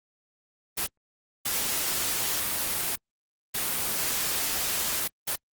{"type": "noise bursts at uneven times", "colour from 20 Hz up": "white", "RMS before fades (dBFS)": -28, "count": 4, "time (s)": [[0.77, 0.87], [1.45, 2.96], [3.54, 5.08], [5.27, 5.36]], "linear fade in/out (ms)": 10, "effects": ["Opus 24 kbps"]}